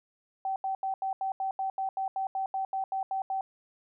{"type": "tone bursts", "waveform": "sine", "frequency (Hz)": 770, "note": "G5", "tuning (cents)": -31, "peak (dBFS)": -28, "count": 16, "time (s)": [0.45, 3.41], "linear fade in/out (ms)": 2, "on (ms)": 110, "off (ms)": 80, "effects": []}